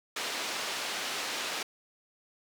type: band-pass noise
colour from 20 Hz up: white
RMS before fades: -35 dBFS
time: 0.16-1.63 s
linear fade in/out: 5 ms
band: 300 to 4500 Hz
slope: 12 dB/octave
effects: none